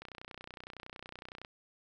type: click train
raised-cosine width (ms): 0.3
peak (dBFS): -29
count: 45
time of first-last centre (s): 0.02-1.449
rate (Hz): 30.8
effects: none